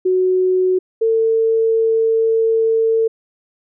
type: tone pair in turn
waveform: sine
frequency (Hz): 370 / 449.3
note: F#4 / A4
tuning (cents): 0 / +36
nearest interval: minor third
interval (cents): 336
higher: second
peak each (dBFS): -12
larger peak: neither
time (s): 0.05-0.79 / 1.01-3.08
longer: second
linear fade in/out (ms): 10
effects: none